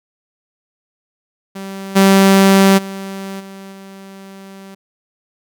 sawtooth tone with level steps, 194.2 Hz, G3, 16 cents flat, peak -22 / -3 / -21 / -28 / -30 dBFS, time 1.55-4.75 s, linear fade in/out 10 ms, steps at 1.95 / 2.77 / 3.39 / 3.71 s, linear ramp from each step 20 ms, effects none

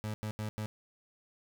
30% pulse tone bursts at uneven times, 107.2 Hz, A2, 45 cents flat, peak -32 dBFS, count 4, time 0.04-0.14 / 0.23-0.31 / 0.39-0.49 / 0.58-0.66 s, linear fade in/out 0 ms, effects none

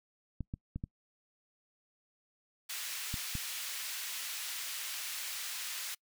clicks, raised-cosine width 5 ms, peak -25 dBFS, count 6, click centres 0.407 / 0.539 / 0.76 / 0.839 / 3.141 / 3.353 s
pink high-pass noise, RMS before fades -40 dBFS, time 2.69-5.95 s, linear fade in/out 10 ms, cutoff 2200 Hz, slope 12 dB/octave
effects noise-tail reverb RT60 0.1 s tail -26 dB re dry

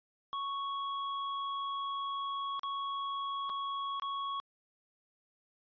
square tone with dropouts, 1108.7 Hz, C#6, in tune, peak -35 dBFS, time 0.33-4.4 s, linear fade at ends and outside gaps 0 ms, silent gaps 2.594-2.633 / 3.494-3.499 / 3.998-4.021 s, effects resampled to 11025 Hz

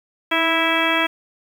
harmonic tone with a mistuned harmonic, 328.7 Hz, E4, 5 cents flat, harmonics 1 / 2 / 3 / 4 / 5 / 6 / 7 / 8 / 10, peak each -25 / -25 / -25 / -25 / -25 / -25 / -25 / -25 / -25 dBFS, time 0.31-1.07 s, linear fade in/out 10 ms, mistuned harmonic 1, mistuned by -32 cents, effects 7-bit

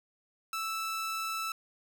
sawtooth tone, 1318.5 Hz, E6, in tune, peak -29 dBFS, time 0.53-1.52 s, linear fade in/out 2 ms, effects none

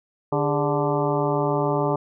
harmonic tone with a mistuned harmonic, 146.7 Hz, D3, 2 cents flat, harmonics 1 / 2 / 3 / 4 / 5 / 6 / 7 / 8, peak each -26 / -28 / -25 / -27 / -31 / -28 / -32 / -32 dBFS, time 0.32-1.96 s, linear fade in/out 5 ms, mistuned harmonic 3, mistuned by -110 cents, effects none

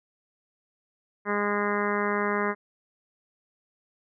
harmonic tone, 205.4 Hz, G#3, 19 cents flat, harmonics 1 / 2 / 3 / 4 / 5 / 6 / 7 / 8 / 9 / 10, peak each -31 / -29 / -35 / -37 / -32 / -33 / -36 / -35 / -35 / -38 dBFS, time 1.25-2.55 s, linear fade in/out 50 ms, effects none

